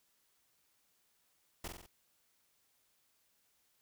pink noise with echo, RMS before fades -42 dBFS, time 1.64-1.68 s, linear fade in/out 5 ms, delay 46 ms, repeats 4, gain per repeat -4 dB, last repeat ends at 1.864 s, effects white hiss -75 dBFS RMS until 3.81 s

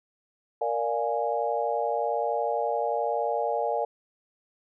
sine chord, Bb dominant seventh, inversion none, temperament equal, 466.2 / 587.3 / 698.5 / 830.6 Hz, Bb4 / D5 / F5 / Ab5, 0 / 0 / 0 / 0 cents, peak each -30 dBFS, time 0.61-3.85 s, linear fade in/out 5 ms, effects none

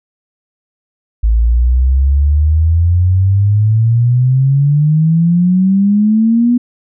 sine exponential sweep, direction up, 54 to 245.9 Hz, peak -7 dBFS, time 1.23-6.58 s, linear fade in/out 10 ms, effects none

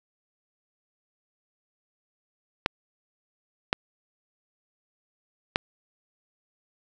clicks, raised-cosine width 0.3 ms, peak -5 dBFS, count 3, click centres 2.661 / 3.729 / 5.559 s, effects none

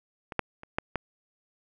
clicks, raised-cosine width 0.5 ms, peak -22 / -9 / -28 / -11 / -13 dBFS, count 5, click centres 0.322 / 0.393 / 0.634 / 0.785 / 0.957 s, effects none

